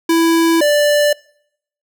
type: tone pair in turn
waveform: square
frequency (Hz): 330.8 / 588.1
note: E4 / D5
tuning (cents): +6 / +2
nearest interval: minor seventh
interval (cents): 996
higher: second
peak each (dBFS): -11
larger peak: neither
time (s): 0.09-0.61 / 0.61-1.13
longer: neither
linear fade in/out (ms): 5
effects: noise-tail reverb RT60 0.7 s tail -25 dB re dry